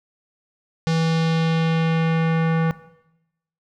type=tone with low-pass filter sweep; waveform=square; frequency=163 Hz; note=E3; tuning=19 cents flat; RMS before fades=-20 dBFS; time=0.87-2.71 s; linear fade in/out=0 ms; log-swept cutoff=5200 to 1700 Hz; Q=1.5; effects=noise-tail reverb RT60 0.9 s tail -17 dB re dry